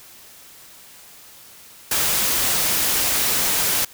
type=noise; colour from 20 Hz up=white; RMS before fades=-20 dBFS; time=1.91-3.85 s; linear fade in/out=5 ms; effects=white hiss -45 dBFS RMS until 3.93 s